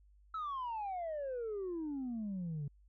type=exponential sweep; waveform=sine; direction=down; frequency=1326 to 138.59 Hz; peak=-35 dBFS; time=0.34-2.68 s; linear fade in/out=5 ms; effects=tanh soft clip ceiling -35 dBFS + added 50 Hz sine -61 dBFS peak until 2.88 s